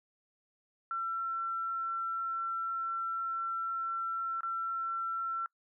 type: tone with dropouts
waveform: sine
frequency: 1349 Hz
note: E6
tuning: 40 cents sharp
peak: -32 dBFS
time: 0.91-5.46 s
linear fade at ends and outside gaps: 1 ms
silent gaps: 4.407-4.432 s
effects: noise-tail reverb RT60 0.1 s tail -25 dB re dry